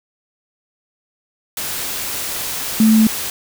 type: tone in noise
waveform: sine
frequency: 220 Hz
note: A3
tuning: in tune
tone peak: -8 dBFS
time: 2.8-3.07 s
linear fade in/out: 2 ms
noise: white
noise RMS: -24 dBFS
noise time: 1.57-3.3 s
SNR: +13 dB
effects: none